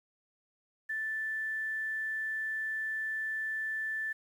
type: tone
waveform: sine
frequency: 1760 Hz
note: A6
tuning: in tune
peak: -32 dBFS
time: 0.89-4.13 s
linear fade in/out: 10 ms
effects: 10-bit